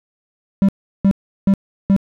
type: tone bursts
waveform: triangle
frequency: 196 Hz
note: G3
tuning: in tune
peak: -7 dBFS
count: 4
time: 0.62-1.964 s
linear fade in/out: 0 ms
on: 66 ms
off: 360 ms
effects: none